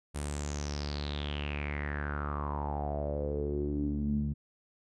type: tone with low-pass filter sweep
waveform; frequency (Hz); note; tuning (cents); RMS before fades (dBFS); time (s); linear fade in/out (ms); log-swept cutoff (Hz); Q
sawtooth; 72.9; D2; -12; -34; 0.14-4.34; 20; 9600 to 180; 7.1
effects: none